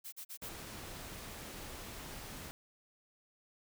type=noise bursts; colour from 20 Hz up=blue; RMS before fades=-46 dBFS; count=4; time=0.04-0.5 s; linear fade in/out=20 ms; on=85 ms; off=40 ms
type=noise; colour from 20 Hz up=pink; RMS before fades=-47 dBFS; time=0.42-2.51 s; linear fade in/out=0 ms
effects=none